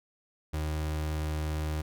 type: tone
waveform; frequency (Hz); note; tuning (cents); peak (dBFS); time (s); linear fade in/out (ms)
35% pulse; 77.1; D#2; -15; -28; 0.53-1.82; 10
effects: none